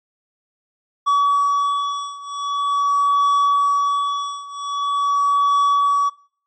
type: beating tone pair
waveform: triangle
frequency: 1137 / 1137.44 Hz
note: C#6 / C#6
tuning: +44 / +44 cents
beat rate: 0.44 Hz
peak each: -16 / -18 dBFS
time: 1.06-6.1 s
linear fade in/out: 20 ms
effects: noise-tail reverb RT60 0.5 s tail -20 dB re dry + MP3 32 kbps